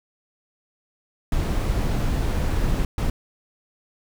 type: noise bursts at uneven times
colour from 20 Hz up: brown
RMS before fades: -22 dBFS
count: 2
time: 1.32-2.85 / 2.98-3.1 s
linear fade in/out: 2 ms
effects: none